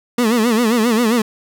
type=tone with vibrato; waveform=30% pulse; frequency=229.9 Hz; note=A#3; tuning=24 cents flat; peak=-10 dBFS; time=0.18-1.22 s; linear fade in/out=5 ms; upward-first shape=sine; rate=7.5 Hz; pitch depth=130 cents each way; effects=none